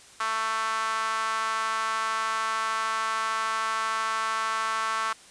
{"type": "tone with high-pass filter", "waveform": "sawtooth", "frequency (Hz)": 221.7, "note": "A3", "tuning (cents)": 13, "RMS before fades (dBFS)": -28, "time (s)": [0.2, 5.13], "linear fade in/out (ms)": 5, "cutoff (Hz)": 1200, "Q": 4.7, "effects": ["white hiss -51 dBFS RMS until 5.3 s", "resampled to 22050 Hz"]}